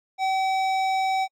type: tone with hard clipping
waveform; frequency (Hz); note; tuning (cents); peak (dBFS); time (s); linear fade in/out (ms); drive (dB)
triangle; 764; G5; -45; -23; 0.18-1.28; 50; 17
effects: AAC 64 kbps